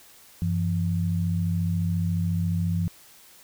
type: tone pair together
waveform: sine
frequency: 95 / 169.27 Hz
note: F#2 / E3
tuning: +46 / +46 cents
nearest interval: minor seventh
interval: 1000 cents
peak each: -25 dBFS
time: 0.42-2.88 s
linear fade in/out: 0 ms
effects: white hiss -52 dBFS RMS until 3.43 s